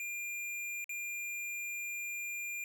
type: tone with dropouts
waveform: square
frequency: 2400 Hz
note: D7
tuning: 37 cents sharp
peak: -38 dBFS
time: 0-2.64 s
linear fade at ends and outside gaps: 1 ms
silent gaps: 0.843-0.893 s
effects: none